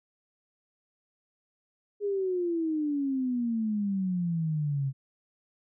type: exponential sweep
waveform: sine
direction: down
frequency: 415.3 to 133 Hz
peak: -26 dBFS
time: 2-4.93 s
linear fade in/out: 50 ms
effects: none